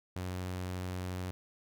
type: tone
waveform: sawtooth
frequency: 91.4 Hz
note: F#2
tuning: 21 cents flat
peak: -32 dBFS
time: 0.16-1.31 s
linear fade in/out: 0 ms
effects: none